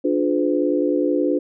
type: chord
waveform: sine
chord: D diminished seventh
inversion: none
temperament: just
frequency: 293.7 / 352.4 / 422.9 / 507.5 Hz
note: D4 / F4 / Ab4 / Cb5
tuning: 0 / +16 / +31 / +47 cents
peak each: -20 / -22 / -26 / -23 dBFS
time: 0.04-1.39 s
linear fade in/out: 10 ms
effects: none